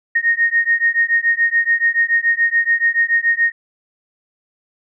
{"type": "beating tone pair", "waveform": "sine", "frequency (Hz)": [1853, 1860], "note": ["A#6", "A#6"], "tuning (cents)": [-11, -4], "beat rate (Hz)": 7, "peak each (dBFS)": -16, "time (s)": [0.15, 3.52], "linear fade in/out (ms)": 10, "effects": []}